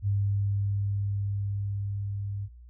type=tone with level ramp; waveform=sine; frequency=100.4 Hz; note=G2; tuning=42 cents sharp; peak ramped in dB=-23 to -31 dBFS; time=0.02-2.49 s; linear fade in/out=50 ms; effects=noise-tail reverb RT60 0.1 s tail -22 dB re dry + added 60 Hz sine -46 dBFS peak until 2.69 s